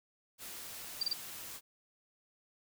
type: noise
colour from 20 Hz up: white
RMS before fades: -46 dBFS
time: 0.38-1.61 s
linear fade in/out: 50 ms
type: tone bursts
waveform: sine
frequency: 4686 Hz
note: D8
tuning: 5 cents flat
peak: -29 dBFS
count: 3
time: 1.01-1.132 s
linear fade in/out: 5 ms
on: 22 ms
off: 28 ms
effects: none